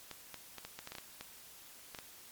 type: clicks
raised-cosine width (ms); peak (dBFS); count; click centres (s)
0.2; -26; 12; 0.113 / 0.343 / 0.583 / 0.65 / 0.79 / 0.874 / 0.92 / 0.952 / 0.984 / 1.21 / 1.948 / 1.988
effects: white hiss -55 dBFS RMS until 2.31 s + MP3 96 kbps